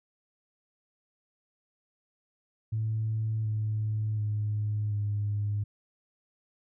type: tone with pitch steps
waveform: sine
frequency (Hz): 110 / 107.74 / 105.52 / 103.35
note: A2 / A2 / G#2 / G#2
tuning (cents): 0 / -36 / +28 / -8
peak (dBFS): -26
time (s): 2.72-5.64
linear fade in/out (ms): 10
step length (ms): 730
effects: tanh soft clip ceiling -22 dBFS